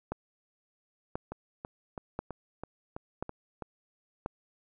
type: two click trains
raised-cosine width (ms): 1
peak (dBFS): -24 / -19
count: 8 / 5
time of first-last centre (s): 1.32-3.623 / 0.12-4.261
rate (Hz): 3.04 / 0.966
effects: none